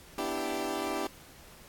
20% pulse chord, E minor seventh, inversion second, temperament equal, 246.9 / 293.7 / 329.6 / 392 Hz, B3 / D4 / E4 / G4, 0 / 0 / 0 / 0 cents, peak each -36 / -32 / -32 / -30 dBFS, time 0.18-1.07 s, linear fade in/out 2 ms, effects pink hiss -53 dBFS RMS until 1.68 s + AAC 64 kbps

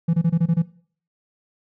triangle tone bursts, 167 Hz, E3, 23 cents sharp, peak -12 dBFS, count 7, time 0.08-0.622 s, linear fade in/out 10 ms, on 56 ms, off 25 ms, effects noise-tail reverb RT60 0.5 s tail -21 dB re dry + tanh soft clip ceiling -9 dBFS

